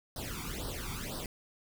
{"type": "noise with flanger", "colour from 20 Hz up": "pink", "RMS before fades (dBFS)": -39, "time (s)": [0.16, 1.26], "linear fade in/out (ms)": 2, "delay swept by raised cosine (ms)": [0.21, 0.88], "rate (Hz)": 2, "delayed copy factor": 0.95, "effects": []}